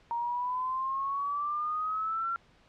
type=exponential sweep; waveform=sine; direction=up; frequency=932.3 to 1372 Hz; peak=-29 dBFS; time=0.11-2.36 s; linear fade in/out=0 ms; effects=pink hiss -62 dBFS RMS until 2.68 s + low-pass 4000 Hz 12 dB/octave